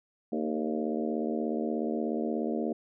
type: harmonic tone with a mistuned harmonic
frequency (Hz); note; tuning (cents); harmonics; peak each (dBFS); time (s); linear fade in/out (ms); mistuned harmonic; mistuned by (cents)
76.7; D#2; -24; 3 / 4 / 5 / 6 / 7 / 8 / 9; -32 / -34 / -36 / -38 / -39 / -40 / -41; 0.32-2.73; 5; 5; +42
effects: none